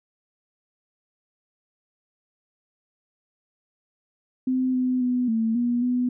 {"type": "tone with pitch steps", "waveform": "sine", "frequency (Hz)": [257.3, 253.8, 248.7, 224.5, 240.9, 248], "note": ["C4", "B3", "B3", "A3", "B3", "B3"], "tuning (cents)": [-29, 47, 12, 35, -43, 7], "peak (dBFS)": -20, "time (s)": [4.47, 6.09], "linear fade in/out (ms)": 5, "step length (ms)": 270, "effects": []}